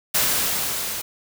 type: noise with level ramp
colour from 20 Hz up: white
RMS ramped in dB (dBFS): -19 to -29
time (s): 0.14-1.02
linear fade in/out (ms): 10
effects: none